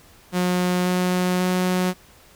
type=tone with pitch steps; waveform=sawtooth; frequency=180 / 181.36 / 182.72 Hz; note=F#3 / F#3 / F#3; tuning=-47 / -34 / -21 cents; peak=-15 dBFS; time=0.32-1.94 s; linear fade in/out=50 ms; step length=540 ms; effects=pink hiss -51 dBFS RMS until 2.35 s